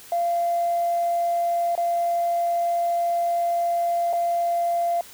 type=tone with dropouts; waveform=sine; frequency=689 Hz; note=F5; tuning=24 cents flat; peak=-19 dBFS; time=0.12-5.01 s; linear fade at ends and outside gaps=2 ms; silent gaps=1.753-1.777 / 4.129-4.133 s; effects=tanh soft clip ceiling -15 dBFS + white hiss -45 dBFS RMS until 5.13 s